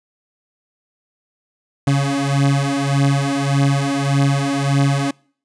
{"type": "beating tone pair", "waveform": "30% pulse", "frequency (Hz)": [138.59, 140.29], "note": ["C#3", "C#3"], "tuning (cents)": [0, 21], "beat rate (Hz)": 1.7, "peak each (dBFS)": -15, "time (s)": [1.87, 5.11], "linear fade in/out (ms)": 5, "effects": ["noise-tail reverb RT60 0.5 s tail -26 dB re dry", "resampled to 22050 Hz"]}